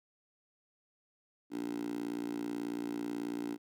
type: tone with high-pass filter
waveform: 10% pulse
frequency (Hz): 58.27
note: A#1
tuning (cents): 0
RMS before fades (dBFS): -38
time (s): 1.5-3.58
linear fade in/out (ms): 50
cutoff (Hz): 290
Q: 4.9
effects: none